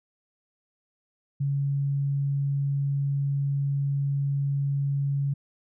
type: tone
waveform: sine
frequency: 140 Hz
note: C#3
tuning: 18 cents sharp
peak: -23 dBFS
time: 1.4-5.34 s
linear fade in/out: 10 ms
effects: none